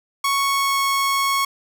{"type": "tone with pitch glide", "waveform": "sawtooth", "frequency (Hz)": [1108.7, 1101.7], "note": ["C#6", "C#6"], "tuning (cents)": [0, -11], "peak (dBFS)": -14, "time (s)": [0.24, 1.45], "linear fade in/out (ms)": 5, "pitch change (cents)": -11, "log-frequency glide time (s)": [0.36, 0.81], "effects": []}